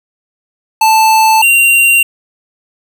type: tone pair in turn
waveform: square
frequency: 880 / 2765 Hz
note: A5 / F7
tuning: 0 / -18 cents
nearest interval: octave + minor sixth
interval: 1982 cents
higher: second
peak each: -6 dBFS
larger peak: neither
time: 0.81-1.42 / 1.42-2.03 s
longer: neither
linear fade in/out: 5 ms
effects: none

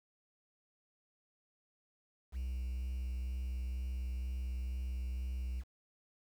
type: tone with vibrato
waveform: triangle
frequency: 63 Hz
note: B1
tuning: 35 cents sharp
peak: -33 dBFS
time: 2.32-5.64 s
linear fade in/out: 50 ms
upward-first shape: sine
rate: 2.1 Hz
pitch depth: 15 cents each way
effects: tanh soft clip ceiling -29 dBFS + 10-bit

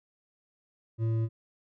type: tone with hard clipping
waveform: sine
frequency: 112.7 Hz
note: A2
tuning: 42 cents sharp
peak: -27 dBFS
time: 0.98-1.29 s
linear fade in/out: 50 ms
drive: 7 dB
effects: none

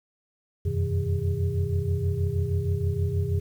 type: tone cluster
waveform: sine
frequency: 86.4 / 92.7 / 126 / 157.5 / 405.2 Hz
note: F2 / F#2 / B2 / D#3 / G#4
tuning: -18 / +4 / +35 / +21 / -43 cents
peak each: -28 / -26 / -30 / -33 / -33 dBFS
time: 0.65-3.4 s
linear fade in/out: 10 ms
effects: tanh soft clip ceiling -12 dBFS + 9-bit

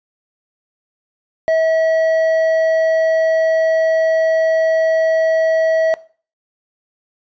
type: tone with hard clipping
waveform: sine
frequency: 645 Hz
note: E5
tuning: 38 cents flat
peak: -13 dBFS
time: 1.48-5.94 s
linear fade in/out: 0 ms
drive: 5 dB
effects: noise-tail reverb RT60 0.4 s tail -19 dB re dry + resampled to 16000 Hz

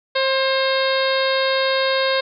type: harmonic tone with a mistuned harmonic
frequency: 533 Hz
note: C5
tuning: 32 cents sharp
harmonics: 1 / 2 / 3 / 4 / 5 / 6 / 7 / 8 / 9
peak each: -19 / -25 / -25 / -28 / -31 / -32 / -26 / -29 / -33 dBFS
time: 0.15-2.21 s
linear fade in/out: 10 ms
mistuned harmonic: 2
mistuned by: -17 cents
effects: none

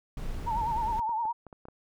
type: noise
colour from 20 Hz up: brown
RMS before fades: -35 dBFS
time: 0.17-1 s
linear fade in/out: 2 ms
type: tone with vibrato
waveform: sine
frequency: 904 Hz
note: A5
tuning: 47 cents sharp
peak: -27 dBFS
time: 0.46-1.33 s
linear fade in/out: 20 ms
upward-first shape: sine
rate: 9.7 Hz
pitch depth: 86 cents each way
type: clicks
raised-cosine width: 1 ms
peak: -32 dBFS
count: 7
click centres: 0.993 / 1.093 / 1.254 / 1.467 / 1.528 / 1.654 / 1.685 s
effects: none

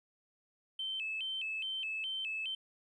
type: tone with vibrato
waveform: triangle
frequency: 2844 Hz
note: F7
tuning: 31 cents sharp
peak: -32 dBFS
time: 0.79-2.55 s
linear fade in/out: 5 ms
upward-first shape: square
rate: 2.4 Hz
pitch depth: 150 cents each way
effects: tanh soft clip ceiling -33 dBFS + resampled to 24000 Hz

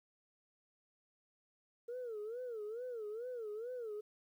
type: tone with vibrato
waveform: sine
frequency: 459.2 Hz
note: A#4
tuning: 26 cents flat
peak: -39 dBFS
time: 1.88-4.01 s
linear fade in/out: 10 ms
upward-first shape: sine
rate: 2.3 Hz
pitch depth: 170 cents each way
effects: tanh soft clip ceiling -38 dBFS + 12-bit

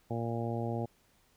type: harmonic tone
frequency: 116.5 Hz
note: A#2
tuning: 1 cent flat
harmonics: 1 / 2 / 3 / 4 / 5 / 6 / 7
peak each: -35 / -38 / -40 / -41 / -42 / -43 / -43 dBFS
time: 0.1-0.86 s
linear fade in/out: 10 ms
effects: pink hiss -68 dBFS RMS until 1.36 s

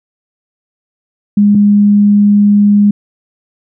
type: tone pair in turn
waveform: sine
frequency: 205.1 / 205.1 Hz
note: G#3 / G#3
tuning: -21 / -21 cents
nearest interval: unison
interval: 0 cents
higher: neither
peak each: -4 dBFS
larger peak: neither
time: 1.37-1.55 / 1.55-2.91 s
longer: second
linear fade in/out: 5 ms
effects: none

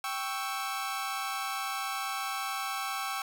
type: chord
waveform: sawtooth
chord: C# diminished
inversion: second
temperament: equal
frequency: 784 / 1108.7 / 1318.5 Hz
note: G5 / C#6 / E6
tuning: 0 / 0 / 0 cents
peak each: -33 dBFS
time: 0.04-3.22 s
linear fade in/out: 2 ms
effects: none

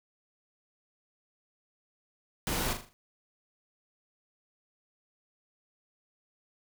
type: noise with echo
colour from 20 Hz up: pink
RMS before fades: -32 dBFS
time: 2.47-2.73 s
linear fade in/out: 0 ms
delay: 40 ms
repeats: 5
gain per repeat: -7 dB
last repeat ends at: 2.93 s
effects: none

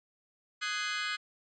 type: chord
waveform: 25% pulse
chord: Ab dominant seventh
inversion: second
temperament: just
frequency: 1245.9 / 1495.1 / 1661.2 / 2077 Hz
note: Eb6 / Gb6 / Ab6 / C7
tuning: +2 / +18 / 0 / -13 cents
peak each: -34 dBFS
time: 0.61-1.17 s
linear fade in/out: 20 ms
effects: resampled to 16000 Hz

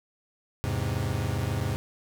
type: chord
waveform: 40% pulse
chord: E augmented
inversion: none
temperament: equal with one note detuned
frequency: 82.41 / 103.83 / 131.34 Hz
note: E2 / G#2 / B#2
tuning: 0 / 0 / +7 cents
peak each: -32 / -29 / -30 dBFS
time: 0.64-1.76 s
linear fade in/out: 0 ms
effects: none

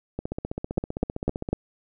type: two click trains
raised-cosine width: 2 ms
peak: -16 / -9 dBFS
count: 21 / 4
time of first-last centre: 0.19-1.489 / 0.78-1.53 s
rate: 15.4 / 4 Hz
effects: none

